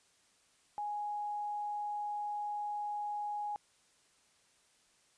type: tone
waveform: sine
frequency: 830.6 Hz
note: G#5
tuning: in tune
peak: -35 dBFS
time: 0.78-3.56 s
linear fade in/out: 0 ms
effects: white hiss -69 dBFS RMS until 5.17 s + resampled to 22050 Hz